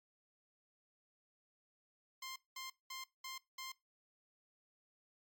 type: tone bursts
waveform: 10% pulse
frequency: 1051 Hz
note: C6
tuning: 7 cents sharp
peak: -36 dBFS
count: 5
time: 2.22-3.72 s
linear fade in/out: 5 ms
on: 140 ms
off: 200 ms
effects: noise-tail reverb RT60 0.2 s tail -21 dB re dry + MP3 96 kbps